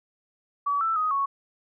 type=tone with pitch steps; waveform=sine; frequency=1141 / 1327 / 1252 / 1108 Hz; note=C#6 / E6 / D#6 / C#6; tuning=+50 / +11 / +10 / -1 cents; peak=-22 dBFS; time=0.66-1.26 s; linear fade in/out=10 ms; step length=150 ms; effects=none